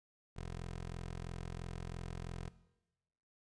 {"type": "tone", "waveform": "15% pulse", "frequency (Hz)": 42.99, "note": "F1", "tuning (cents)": -27, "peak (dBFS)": -36, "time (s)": [0.36, 2.49], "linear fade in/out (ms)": 10, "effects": ["noise-tail reverb RT60 1.0 s tail -17 dB re dry", "resampled to 22050 Hz"]}